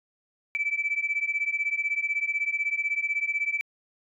sine beating tone pair, 2306 / 2322 Hz, D7 / D7, -32 / -20 cents, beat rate 16 Hz, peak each -28 / -27 dBFS, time 0.55-3.61 s, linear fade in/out 0 ms, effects tanh soft clip ceiling -17 dBFS

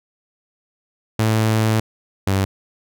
sawtooth tone pair in turn, 110 / 97.1 Hz, A2 / G2, 0 / -16 cents, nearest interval major second, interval 216 cents, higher first, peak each -11 / -12 dBFS, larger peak first, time 1.19-1.8 / 2.27-2.45 s, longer first, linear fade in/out 5 ms, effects none

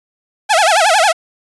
sawtooth tone with vibrato, 744 Hz, F#5, 9 cents sharp, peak -5 dBFS, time 0.49-1.13 s, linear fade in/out 20 ms, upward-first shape sine, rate 11 Hz, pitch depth 270 cents each way, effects resampled to 24000 Hz

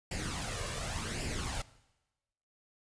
pink noise with flanger, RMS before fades -37 dBFS, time 0.11-1.62 s, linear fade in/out 5 ms, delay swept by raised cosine 0.4 to 1.8 ms, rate 0.89 Hz, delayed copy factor +0.6, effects noise-tail reverb RT60 1.0 s tail -19 dB re dry + resampled to 22050 Hz

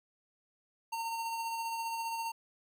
square tone with tremolo, 914 Hz, A#5, 34 cents flat, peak -34 dBFS, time 0.92-2.32 s, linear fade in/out 10 ms, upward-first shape sine, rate 15 Hz, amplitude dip 30%, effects none

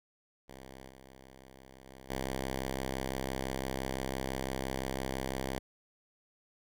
5% pulse tone with level steps, 65.9 Hz, C2, 13 cents sharp, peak -37 / -42 / -39 / -23 dBFS, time 0.48-5.59 s, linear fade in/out 10 ms, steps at 0.88 / 1.85 / 2.09 s, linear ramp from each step 20 ms, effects none

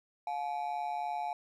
triangle ring-modulated tone, 784 Hz, G5, in tune, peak -28 dBFS, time 0.27-1.33 s, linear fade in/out 2 ms, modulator 71.6 Hz, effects none

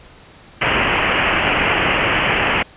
white low-pass noise, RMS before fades -17 dBFS, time 0.61-2.63 s, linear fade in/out 10 ms, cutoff 3000 Hz, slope 96 dB/octave, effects pink hiss -44 dBFS RMS until 2.76 s + resampled to 8000 Hz

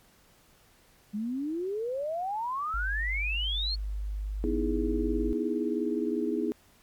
sine exponential sweep, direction up, 201.4 to 4411 Hz, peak -29 dBFS, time 1.13-3.76 s, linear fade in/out 20 ms
sine tone, 50.8 Hz, G#1, 38 cents flat, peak -30 dBFS, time 2.74-5.33 s, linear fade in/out 0 ms
sine chord, E major seventh, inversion second, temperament equal with one note detuned, 246.9 / 310.1 / 329.6 / 415.3 Hz, B3 / D#4 / E4 / G#4, 0 / -6 / 0 / 0 cents, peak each -32 dBFS, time 4.44-6.52 s, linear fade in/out 0 ms
effects pink hiss -61 dBFS RMS until 6.82 s + MP3 96 kbps

